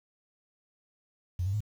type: tone with pitch steps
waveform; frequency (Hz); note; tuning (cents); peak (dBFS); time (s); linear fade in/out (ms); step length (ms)
sine; 89.1 / 97.16 / 105.96; F2 / G2 / G#2; +35 / -15 / +35; -27; 1.39-1.606; 5; 72
effects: 9-bit